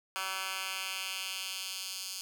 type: tone with high-pass filter sweep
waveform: 10% pulse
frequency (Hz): 190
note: F#3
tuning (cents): +46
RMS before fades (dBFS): -38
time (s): 0.16-2.21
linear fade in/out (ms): 0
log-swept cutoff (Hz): 1500 to 4700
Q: 1.4
effects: none